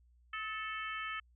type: harmonic tone with a mistuned harmonic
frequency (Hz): 440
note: A4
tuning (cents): 0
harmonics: 3 / 4 / 5 / 6 / 7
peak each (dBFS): -41 / -43 / -45 / -47 / -48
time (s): 0.33-1.2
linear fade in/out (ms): 5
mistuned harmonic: 3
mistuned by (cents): -41
effects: added 60 Hz sine -63 dBFS peak until 1.35 s